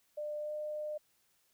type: tone with pitch glide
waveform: sine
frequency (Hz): 598 to 604.2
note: D5 to D5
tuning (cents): +31 to +49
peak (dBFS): -36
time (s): 0.17-0.98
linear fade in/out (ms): 10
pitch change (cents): +18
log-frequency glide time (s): 0.38-0.53
effects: white hiss -73 dBFS RMS until 1.53 s